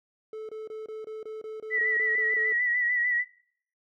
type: tone bursts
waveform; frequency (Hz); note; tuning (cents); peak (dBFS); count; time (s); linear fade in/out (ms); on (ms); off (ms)
triangle; 436; A4; -16; -33; 12; 0.33-2.525; 2; 160; 25
type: tone with vibrato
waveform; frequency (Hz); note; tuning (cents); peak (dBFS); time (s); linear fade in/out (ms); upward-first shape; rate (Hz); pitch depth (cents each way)
sine; 1946; B6; -26; -23; 1.7-3.25; 50; sine; 6.7; 46
effects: noise-tail reverb RT60 0.6 s tail -22 dB re dry